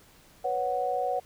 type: chord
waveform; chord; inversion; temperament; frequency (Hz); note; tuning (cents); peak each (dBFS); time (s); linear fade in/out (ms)
sine; B suspended second; none; equal; 493.9 / 554.4 / 740; B4 / C#5 / F#5; 0 / 0 / 0; -32 / -32 / -28; 0.44-1.2; 10
effects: pink hiss -57 dBFS RMS until 1.25 s